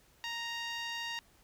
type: tone with band-pass filter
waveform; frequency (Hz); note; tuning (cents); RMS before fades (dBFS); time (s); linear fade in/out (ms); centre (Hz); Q
10% pulse; 932.3; A#5; 0; -39; 0.24-1.19; 0; 2100; 0.61
effects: pink hiss -65 dBFS RMS until 1.43 s